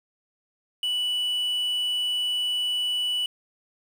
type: tone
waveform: triangle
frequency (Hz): 2960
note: F#7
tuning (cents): 0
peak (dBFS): -22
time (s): 0.83-3.26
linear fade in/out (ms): 2
effects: 8-bit